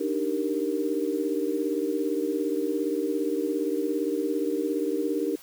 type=chord; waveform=sine; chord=Eb major seventh; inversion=third; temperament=equal; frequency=293.7 / 311.1 / 392 / 466.2 Hz; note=D4 / Eb4 / G4 / Bb4; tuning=0 / 0 / 0 / 0 cents; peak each=-30 dBFS; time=0-5.36 s; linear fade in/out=10 ms; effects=white hiss -50 dBFS RMS until 5.42 s